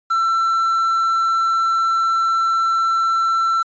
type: tone with quantisation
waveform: triangle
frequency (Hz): 1342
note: E6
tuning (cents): +31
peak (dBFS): -13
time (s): 0.1-3.63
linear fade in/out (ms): 10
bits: 7
effects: resampled to 16000 Hz